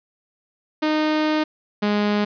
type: tone pair in turn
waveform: sawtooth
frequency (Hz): 307.8 / 207.4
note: D#4 / G#3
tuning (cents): -19 / -2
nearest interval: perfect fifth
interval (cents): 683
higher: first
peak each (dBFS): -14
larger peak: neither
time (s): 0.82-1.44 / 1.82-2.25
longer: first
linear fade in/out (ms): 10
effects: resampled to 11025 Hz + 9-bit